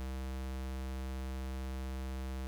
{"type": "tone", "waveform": "square", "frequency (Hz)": 65.41, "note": "C2", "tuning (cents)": 0, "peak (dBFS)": -38, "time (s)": [0, 2.47], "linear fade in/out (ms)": 0, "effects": []}